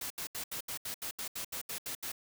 white noise bursts, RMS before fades -39 dBFS, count 13, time 0.01-2.119 s, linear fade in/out 5 ms, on 93 ms, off 75 ms, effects none

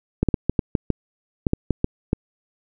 clicks, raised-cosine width 3 ms, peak -5 dBFS, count 12, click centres 0.23 / 0.287 / 0.342 / 0.496 / 0.592 / 0.752 / 0.903 / 1.468 / 1.534 / 1.707 / 1.844 / 2.131 s, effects none

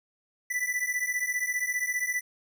square beating tone pair, 1975.5 / 1990.5 Hz, B6 / B6, 0 / +13 cents, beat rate 15 Hz, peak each -31 dBFS, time 0.5-2.21 s, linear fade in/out 10 ms, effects none

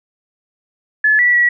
sine tone with pitch steps, 1720 / 1952 / 1931 Hz, A6 / B6 / B6, -40 / -21 / -39 cents, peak -9 dBFS, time 1.04-1.49 s, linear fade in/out 5 ms, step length 150 ms, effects none

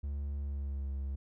triangle tone with pitch glide, 71 to 68.42 Hz, C#2 to C#2, +42 to -22 cents, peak -32 dBFS, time 0.03-1.16 s, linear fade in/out 10 ms, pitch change -64 cents, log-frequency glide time 0.39-0.91 s, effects none

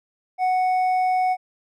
sine tone with hard clipping, 740 Hz, F#5, in tune, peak -19 dBFS, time 0.38-1.37 s, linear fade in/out 50 ms, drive 4 dB, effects none

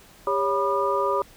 sine tone cluster, 400.2 / 557 / 979 / 1210 Hz, G4 / C#5 / B5 / D#6, +36 / +8 / -15 / -49 cents, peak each -26 dBFS, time 0.27-1.22 s, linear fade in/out 2 ms, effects pink hiss -51 dBFS RMS until 1.36 s

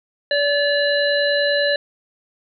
harmonic tone, 575 Hz, D5, 37 cents flat, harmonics 1 / 3 / 5 / 7, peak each -18 / -21 / -30 / -23 dBFS, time 0.31-1.76 s, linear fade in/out 2 ms, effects none

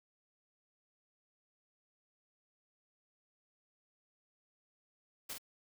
white noise with echo, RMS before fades -42 dBFS, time 5.29-5.34 s, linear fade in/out 10 ms, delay 43 ms, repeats 1, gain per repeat -4 dB, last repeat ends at 5.383 s, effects none

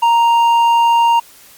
sine tone with hard clipping, 932.3 Hz, A#5, in tune, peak -10 dBFS, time 0.02-1.2 s, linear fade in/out 10 ms, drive 5 dB, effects white hiss -43 dBFS RMS until 1.57 s + Opus 48 kbps

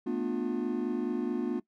triangle chord, B half-diminished seventh, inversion third, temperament just, 222.2 / 246.9 / 296.3 / 355.6 Hz, A3 / B3 / D4 / F4, +17 / 0 / +15 / +31 cents, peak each -34 / -31 / -33 / -32 dBFS, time 0.06-1.6 s, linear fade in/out 10 ms, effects noise-tail reverb RT60 0.1 s tail -20 dB re dry

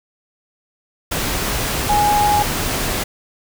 sine tone in noise, 830 Hz, G#5, 1 cent flat, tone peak -13 dBFS, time 1.89-2.43 s, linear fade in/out 10 ms, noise pink, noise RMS -21 dBFS, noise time 1.11-3.04 s, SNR +5 dB, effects none

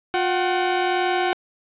sawtooth tone pair together, 357.2 / 756 Hz, F4 / F#5, +39 / +37 cents, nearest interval octave + minor second, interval 1298 cents, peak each -18 dBFS, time 0.14-1.33 s, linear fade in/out 0 ms, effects resampled to 8000 Hz + 8-bit

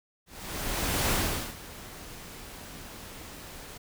pink noise with ADSR envelope, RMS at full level -26 dBFS, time 0.26-3.78 s, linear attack 860 ms, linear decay 420 ms, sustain -18 dB, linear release 11 ms, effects none

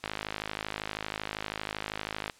click train, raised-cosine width 0.3 ms, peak -16 dBFS, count 120, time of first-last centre 0.04-2.298 s, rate 52.7 Hz, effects white hiss -58 dBFS RMS until 2.39 s + low-pass 8000 Hz 12 dB/octave

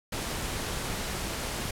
pink noise, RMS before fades -33 dBFS, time 0.12-1.71 s, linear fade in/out 5 ms, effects low-pass 12000 Hz 12 dB/octave

